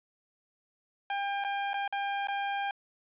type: tone with dropouts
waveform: sawtooth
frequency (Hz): 800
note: G5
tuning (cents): +35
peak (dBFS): -26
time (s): 1.1-2.71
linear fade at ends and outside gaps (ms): 2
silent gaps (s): 1.44-1.447 / 1.733-1.741 / 1.878-1.925 / 2.272-2.284
effects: resampled to 8000 Hz + 9-bit